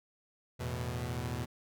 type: chord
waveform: sawtooth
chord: E suspended fourth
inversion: none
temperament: equal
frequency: 82.41 / 110 / 123.47 Hz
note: E2 / A2 / B2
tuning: 0 / 0 / 0 cents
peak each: -36 / -37 / -33 dBFS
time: 0.59-1.46 s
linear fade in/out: 20 ms
effects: none